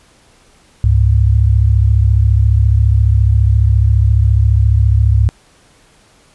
sine tone pair together, 69.3 / 103.83 Hz, C#2 / G#2, 0 / 0 cents, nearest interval perfect fifth, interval 700 cents, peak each -10 dBFS, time 0.84-5.29 s, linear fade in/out 0 ms, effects pink hiss -49 dBFS RMS until 6.34 s + resampled to 24000 Hz

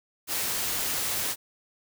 white noise, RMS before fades -29 dBFS, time 0.27-1.36 s, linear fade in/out 50 ms, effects none

